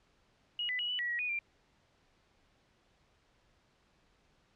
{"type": "tone with pitch steps", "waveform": "sine", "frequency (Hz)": [2895, 1998, 2914, 2972, 1929, 1910, 2470, 2374], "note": ["F#7", "B6", "F#7", "F#7", "B6", "A#6", "D#7", "D7"], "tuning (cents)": [-38, 20, -27, 7, -41, 42, -13, 18], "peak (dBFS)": -32, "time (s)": [0.59, 1.39], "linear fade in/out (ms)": 2, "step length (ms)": 100, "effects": ["pink hiss -70 dBFS RMS until 4.55 s", "low-pass 5000 Hz 12 dB/octave"]}